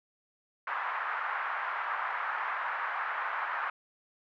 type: band-pass noise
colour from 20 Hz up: pink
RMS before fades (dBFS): -34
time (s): 0.67-3.7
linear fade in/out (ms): 5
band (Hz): 960 to 1700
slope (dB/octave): 24
effects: none